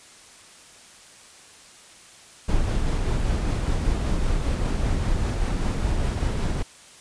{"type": "noise with tremolo", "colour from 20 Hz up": "brown", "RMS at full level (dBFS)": -22, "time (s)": [2.48, 6.63], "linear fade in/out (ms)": 10, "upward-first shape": "sine", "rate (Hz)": 5.1, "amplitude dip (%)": 25, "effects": ["white hiss -48 dBFS RMS until 7 s", "resampled to 22050 Hz"]}